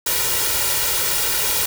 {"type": "noise with comb filter", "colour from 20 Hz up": "white", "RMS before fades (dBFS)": -20, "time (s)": [0.06, 1.66], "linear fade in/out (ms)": 5, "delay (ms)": 2.1, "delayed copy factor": 0.7, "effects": []}